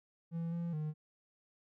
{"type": "tone with pitch steps", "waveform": "triangle", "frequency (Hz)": [166.9, 170.2, 153.4], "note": ["E3", "F3", "D#3"], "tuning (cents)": [22, -44, -24], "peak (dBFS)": -33, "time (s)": [0.31, 0.94], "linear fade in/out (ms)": 50, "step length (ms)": 210, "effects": []}